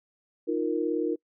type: chord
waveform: sine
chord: Eb suspended second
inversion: none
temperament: equal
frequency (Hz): 311.1 / 349.2 / 466.2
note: Eb4 / F4 / Bb4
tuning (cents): 0 / 0 / 0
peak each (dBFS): -29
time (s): 0.47-1.16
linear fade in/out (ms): 20
effects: noise-tail reverb RT60 0.1 s tail -24 dB re dry